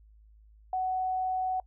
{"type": "tone", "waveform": "sine", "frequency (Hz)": 746, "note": "F#5", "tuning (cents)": 14, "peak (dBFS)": -27, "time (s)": [0.73, 1.6], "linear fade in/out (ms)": 2, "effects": ["noise-tail reverb RT60 0.1 s tail -23 dB re dry", "added 53 Hz sine -54 dBFS peak until 1.66 s"]}